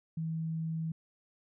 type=tone; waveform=sine; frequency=161.6 Hz; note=E3; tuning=34 cents flat; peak=-32 dBFS; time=0.17-0.92 s; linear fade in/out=5 ms; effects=none